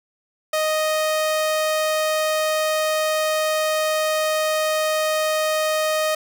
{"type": "tone", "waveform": "sawtooth", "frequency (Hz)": 622.3, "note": "D#5", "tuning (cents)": 0, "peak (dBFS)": -15, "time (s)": [0.53, 6.15], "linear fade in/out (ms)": 5, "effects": []}